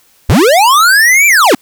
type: linear two-way sweep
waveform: square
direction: up then down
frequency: 52.5 to 2386 to 207.8 Hz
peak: -5 dBFS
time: 0.29-1.55 s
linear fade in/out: 5 ms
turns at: 1.27 s
effects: white hiss -49 dBFS RMS until 1.61 s